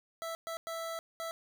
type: tone bursts at uneven times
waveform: 25% pulse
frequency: 659.3 Hz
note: E5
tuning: in tune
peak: -33 dBFS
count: 4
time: 0.22-0.35 / 0.47-0.57 / 0.67-0.99 / 1.2-1.31 s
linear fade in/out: 0 ms
effects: none